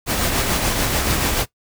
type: noise with tremolo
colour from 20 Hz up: pink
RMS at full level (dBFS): -18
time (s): 0.06-1.46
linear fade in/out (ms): 50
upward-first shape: triangle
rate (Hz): 6.9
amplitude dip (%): 40
effects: noise-tail reverb RT60 0.1 s tail -18 dB re dry